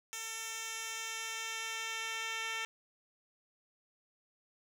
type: tone with band-pass filter sweep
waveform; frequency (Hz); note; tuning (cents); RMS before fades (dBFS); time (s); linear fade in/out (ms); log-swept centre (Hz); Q
10% pulse; 448.8; A4; +34; -40; 0.13-2.65; 0; 7200 to 3300; 0.9
effects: none